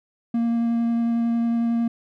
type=tone with vibrato; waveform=triangle; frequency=232.8 Hz; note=A#3; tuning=2 cents flat; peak=-17 dBFS; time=0.34-1.88 s; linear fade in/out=5 ms; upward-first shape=sine; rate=11 Hz; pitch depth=8 cents each way; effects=none